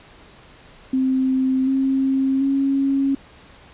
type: tone with pitch steps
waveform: sine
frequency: 261.6 / 267.6 / 273.7 Hz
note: C4 / C4 / C#4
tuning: 0 / +39 / -22 cents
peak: -16 dBFS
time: 0.93-3.15 s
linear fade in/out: 5 ms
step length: 740 ms
effects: pink hiss -47 dBFS RMS until 3.73 s + resampled to 8000 Hz